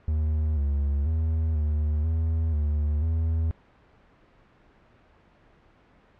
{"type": "tone with pitch steps", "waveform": "triangle", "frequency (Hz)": [77.2, 71, 79.9, 75.7, 80.7, 74.5, 81], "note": ["D#2", "C#2", "D#2", "D#2", "E2", "D2", "E2"], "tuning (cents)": [-13, 42, 47, -47, -36, 25, -30], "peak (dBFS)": -20, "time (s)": [0.08, 3.51], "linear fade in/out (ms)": 0, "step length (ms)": 490, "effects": ["pink hiss -58 dBFS RMS until 6.19 s", "low-pass 2000 Hz 12 dB/octave"]}